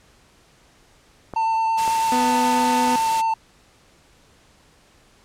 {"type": "clicks", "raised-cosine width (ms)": 1, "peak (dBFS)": -17, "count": 2, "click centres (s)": [1.337, 1.878]}
{"type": "tone with vibrato", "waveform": "triangle", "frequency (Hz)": 896, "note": "A5", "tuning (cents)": 31, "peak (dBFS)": -16, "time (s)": [1.36, 3.34], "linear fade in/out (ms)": 5, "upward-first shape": "triangle", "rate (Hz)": 9.1, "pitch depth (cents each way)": 13}
{"type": "noise", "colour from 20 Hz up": "white", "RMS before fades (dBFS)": -29, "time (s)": [1.77, 3.22], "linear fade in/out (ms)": 20}
{"type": "tone", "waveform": "sawtooth", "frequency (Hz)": 248.4, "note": "B3", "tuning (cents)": 10, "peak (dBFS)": -17, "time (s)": [2.12, 2.96], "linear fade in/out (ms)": 2}
{"effects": ["pink hiss -55 dBFS RMS until 5.24 s", "low-pass 9000 Hz 12 dB/octave"]}